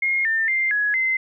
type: tone with pitch steps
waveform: sine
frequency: 2142 / 1798 / 2096 / 1677 / 2065 Hz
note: C7 / A6 / C7 / G#6 / C7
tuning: +40 / +37 / +2 / +16 / -23 cents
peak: -18 dBFS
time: 0.02-1.17 s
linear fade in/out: 5 ms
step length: 230 ms
effects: none